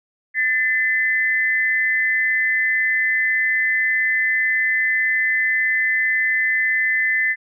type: tone pair together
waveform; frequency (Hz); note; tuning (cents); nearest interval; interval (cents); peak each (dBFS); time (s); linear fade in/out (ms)
sine; 1771.2 / 2033; A6 / B6; +11 / +50; major second; 239; -19; 0.34-7.36; 50
effects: none